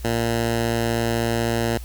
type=tone; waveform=10% pulse; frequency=116.1 Hz; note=A#2; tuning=7 cents flat; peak=-12 dBFS; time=0.04-1.78 s; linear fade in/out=10 ms; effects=added 60 Hz sine -32 dBFS peak until 1.84 s + white hiss -46 dBFS RMS until 1.84 s

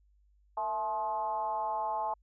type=tone with frequency modulation; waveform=sine; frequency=861 Hz; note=A5; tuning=38 cents flat; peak=-30 dBFS; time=0.57-2.14 s; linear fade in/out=5 ms; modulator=201 Hz; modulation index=0.91; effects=added 50 Hz sine -63 dBFS peak until 2.22 s

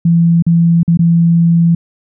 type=tone with dropouts; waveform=sine; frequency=168.4 Hz; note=E3; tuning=37 cents sharp; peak=-6 dBFS; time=0.05-1.75 s; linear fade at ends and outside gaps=5 ms; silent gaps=0.424-0.465 / 0.832-0.878 / 0.973-0.991 s; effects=none

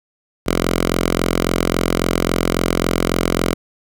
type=tone with notch filter; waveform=5% pulse; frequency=43.65 Hz; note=F1; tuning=in tune; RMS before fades=-18 dBFS; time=0.46-3.54 s; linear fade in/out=10 ms; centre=95 Hz; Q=1; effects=none

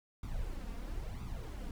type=noise with flanger; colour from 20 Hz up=brown; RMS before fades=-40 dBFS; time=0.23-1.71 s; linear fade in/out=2 ms; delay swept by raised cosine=0.83 to 4.33 ms; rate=1 Hz; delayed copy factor=+0.7; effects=none

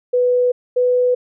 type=tone pair in turn; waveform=sine; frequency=494.7 / 496.6 Hz; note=B4 / B4; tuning=+3 / +9 cents; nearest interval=unison; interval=6 cents; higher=second; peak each=-12 dBFS; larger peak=neither; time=0.13-0.52 / 0.76-1.15 s; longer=neither; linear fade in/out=10 ms; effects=none

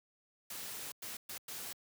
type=noise bursts at uneven times; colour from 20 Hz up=white; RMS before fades=-44 dBFS; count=4; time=0.5-0.92 / 1.02-1.17 / 1.29-1.38 / 1.48-1.73 s; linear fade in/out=5 ms; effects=high-pass 80 Hz 12 dB/octave

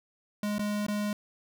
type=tone with dropouts; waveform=square; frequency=207.7 Hz; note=G#3; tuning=in tune; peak=-29 dBFS; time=0.43-1.13 s; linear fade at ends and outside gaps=2 ms; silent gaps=0.583-0.593 / 0.866-0.883 s; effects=none

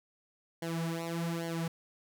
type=tone with flanger; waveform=sawtooth; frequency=166.7 Hz; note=E3; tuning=20 cents sharp; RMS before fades=-35 dBFS; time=0.62-1.68 s; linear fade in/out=5 ms; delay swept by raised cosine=0.79 to 5.39 ms; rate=1.2 Hz; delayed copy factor=-0.9; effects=none

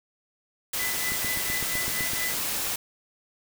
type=noise; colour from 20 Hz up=white; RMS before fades=-29 dBFS; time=0.73-2.76 s; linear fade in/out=5 ms
type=tone with tremolo; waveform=sine; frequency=2002 Hz; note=B6; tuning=23 cents sharp; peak=-28 dBFS; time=0.79-2.34 s; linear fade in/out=5 ms; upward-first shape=triangle; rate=4.3 Hz; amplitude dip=90%
type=click train; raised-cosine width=3 ms; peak=-23 dBFS; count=9; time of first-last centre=1.12-2.134 s; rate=7.89 Hz
effects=none

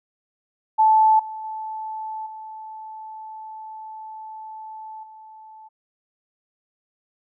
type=tone with level steps; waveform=sine; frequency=873 Hz; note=A5; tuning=14 cents flat; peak=-12 / -30 / -28 / -34 / -41 dBFS; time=0.78-5.69 s; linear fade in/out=20 ms; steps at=1.19 / 1.44 / 2.26 / 5.03 s; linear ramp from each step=5 ms; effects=none

